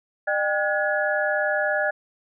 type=tone cluster; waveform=sine; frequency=605 / 788 / 1444 / 1689 Hz; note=D#5 / G5 / F#6 / G#6; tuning=-49 / +9 / -43 / +29 cents; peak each=-24 / -29 / -28 / -25 dBFS; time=0.27-1.91 s; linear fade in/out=10 ms; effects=none